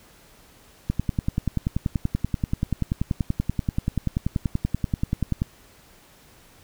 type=click train; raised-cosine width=5 ms; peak=-10 dBFS; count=48; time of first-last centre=0.9-5.419 s; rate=10.4 Hz; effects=pink hiss -53 dBFS RMS until 6.63 s